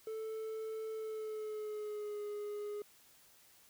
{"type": "tone with pitch glide", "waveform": "triangle", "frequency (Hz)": [440, 415.3], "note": ["A4", "G#4"], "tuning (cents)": [0, 0], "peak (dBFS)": -37, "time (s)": [0.07, 2.82], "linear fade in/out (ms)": 2, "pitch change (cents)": -100, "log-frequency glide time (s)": [0.93, 2.22], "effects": ["white hiss -64 dBFS RMS until 3.69 s"]}